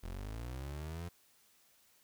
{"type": "linear sweep", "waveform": "30% pulse", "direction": "up", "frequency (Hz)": [41.2, 88], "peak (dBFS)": -38, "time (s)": [0.03, 1.09], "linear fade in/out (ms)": 10, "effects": ["white hiss -68 dBFS RMS until 2.03 s"]}